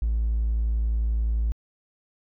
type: tone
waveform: triangle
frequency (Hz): 55.7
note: A1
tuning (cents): +22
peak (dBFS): -18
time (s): 0.02-1.52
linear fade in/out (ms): 0
effects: tanh soft clip ceiling -17 dBFS